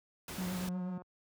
pink noise, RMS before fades -43 dBFS, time 0.28-0.69 s, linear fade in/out 2 ms
triangle tone with vibrato, 182.7 Hz, F#3, 22 cents flat, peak -33 dBFS, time 0.38-0.98 s, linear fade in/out 5 ms, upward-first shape triangle, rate 8.3 Hz, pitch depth 41 cents each way
click train, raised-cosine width 1 ms, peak -38 dBFS, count 109, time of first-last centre 0.42-1.02 s, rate 180 Hz
effects high-pass 60 Hz 12 dB/octave

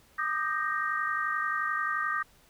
sine chord, Eb major seventh, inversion third, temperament equal with one note detuned, 1193.1 / 1244.5 / 1568 / 1864.7 Hz, D6 / Eb6 / G6 / Bb6, +27 / 0 / 0 / 0 cents, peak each -33 dBFS, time 0.18-2.23 s, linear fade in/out 10 ms, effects pink hiss -61 dBFS RMS until 2.49 s

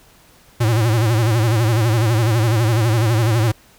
square tone with vibrato, 113.1 Hz, A2, 48 cents sharp, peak -14 dBFS, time 0.6-3.52 s, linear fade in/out 10 ms, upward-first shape sine, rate 12 Hz, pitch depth 120 cents each way, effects pink hiss -50 dBFS RMS until 3.78 s

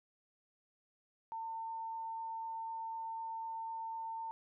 sine tone, 902 Hz, A5, 43 cents sharp, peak -39 dBFS, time 1.32-4.31 s, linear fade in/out 0 ms, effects none

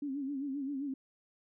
sine tone with vibrato, 277.2 Hz, C#4, in tune, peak -34 dBFS, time 0.02-0.94 s, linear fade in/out 5 ms, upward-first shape sine, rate 7.6 Hz, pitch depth 90 cents each way, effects none

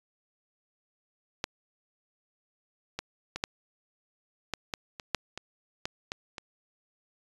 clicks, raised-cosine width 0.2 ms, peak -12 / -16 / -17 / -10 / -13 / -14 / -22 / -8 / -20 / -14 / -16 / -21 dBFS, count 12, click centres 1.441 / 2.99 / 3.36 / 3.439 / 4.537 / 4.738 / 4.998 / 5.147 / 5.376 / 5.855 / 6.119 / 6.382 s, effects resampled to 24000 Hz

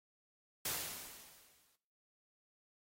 white noise with exponential decay, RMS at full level -36 dBFS, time 0.65-1.76 s, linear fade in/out 5 ms, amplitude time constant 240 ms, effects noise-tail reverb RT60 0.6 s tail -17 dB re dry + AAC 48 kbps

